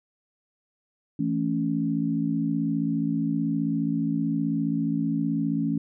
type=chord; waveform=sine; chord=A major; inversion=second; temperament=equal with one note detuned; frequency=164.81 / 220 / 278.9 Hz; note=E3 / A3 / C#4; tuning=0 / 0 / +11 cents; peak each=-28 / -28 / -26 dBFS; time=1.19-5.78 s; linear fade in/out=5 ms; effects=none